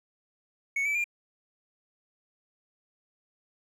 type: tone with pitch steps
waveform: triangle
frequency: 2217 / 2307 / 2401 Hz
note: C#7 / D7 / D7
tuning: 0 / -31 / +38 cents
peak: -24 dBFS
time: 0.76-1.042 s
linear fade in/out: 5 ms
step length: 94 ms
effects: none